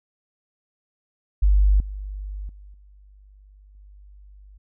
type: tone with level steps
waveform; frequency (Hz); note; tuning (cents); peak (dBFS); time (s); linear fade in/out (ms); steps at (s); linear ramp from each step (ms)
sine; 49.63; G1; +22; -13 / -29 / -41 / -47 / -44; 1.42-4.58; 10; 1.8 / 2.49 / 2.74 / 3.75; 2
effects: none